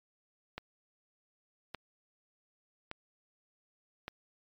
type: click train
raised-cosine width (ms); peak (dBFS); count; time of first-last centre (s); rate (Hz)
0.3; -23; 4; 0.58-4.081; 0.857
effects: MP3 96 kbps